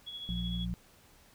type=tone with tremolo; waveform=sine; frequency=3356 Hz; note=G#7; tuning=17 cents sharp; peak=-38 dBFS; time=0.06-0.66 s; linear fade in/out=20 ms; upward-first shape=sine; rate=13 Hz; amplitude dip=45%
type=harmonic tone; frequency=59 Hz; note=A#1; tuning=22 cents sharp; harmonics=1 / 2 / 3; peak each=-36 / -41 / -35 dBFS; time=0.29-0.74 s; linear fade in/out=0 ms
effects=pink hiss -61 dBFS RMS until 1.34 s